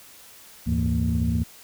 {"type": "tone cluster", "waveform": "sine", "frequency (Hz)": [75.4, 91.3, 105.6, 164.9, 229.7], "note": ["D2", "F#2", "G#2", "E3", "A#3"], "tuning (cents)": [46, -23, 29, 1, -25], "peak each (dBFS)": [-24, -33, -26, -27, -25], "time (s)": [0.66, 1.44], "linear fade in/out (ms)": 20, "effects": ["tanh soft clip ceiling -13 dBFS", "white hiss -48 dBFS RMS until 1.63 s"]}